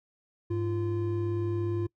triangle tone pair together, 102.5 / 344.8 Hz, G#2 / F4, -22 / -22 cents, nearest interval octave + major sixth, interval 2100 cents, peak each -28 dBFS, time 0.5-1.87 s, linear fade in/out 10 ms, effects noise-tail reverb RT60 0.1 s tail -23 dB re dry

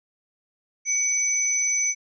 sine tone pair together, 2266 / 6006 Hz, C#7 / F#8, +37 / +25 cents, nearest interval octave + perfect fourth, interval 1688 cents, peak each -28 / -21 dBFS, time 0.85-1.95 s, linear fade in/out 50 ms, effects none

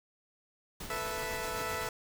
pink noise with tremolo, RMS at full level -42 dBFS, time 0.8-1.89 s, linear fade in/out 5 ms, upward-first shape square, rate 7.9 Hz, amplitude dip 30%
15% pulse chord, A suspended second, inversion none, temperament equal, 440 / 493.9 / 659.3 Hz, A4 / B4 / E5, 0 / 0 / 0 cents, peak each -33 dBFS, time 0.9-1.89 s, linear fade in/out 2 ms
effects none

